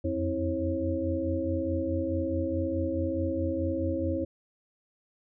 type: tone cluster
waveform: sine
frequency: 84.7 / 89.4 / 265.2 / 327.2 / 542 Hz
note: E2 / F2 / C4 / E4 / C#5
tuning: +48 / +41 / +23 / -13 / -39 cents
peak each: -34 / -36 / -34 / -31 / -32 dBFS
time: 0.04-4.25 s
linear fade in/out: 10 ms
effects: none